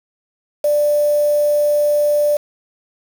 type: tone with quantisation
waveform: sine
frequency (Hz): 590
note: D5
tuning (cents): +8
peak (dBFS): -12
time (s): 0.64-2.37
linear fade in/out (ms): 5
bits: 5
effects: none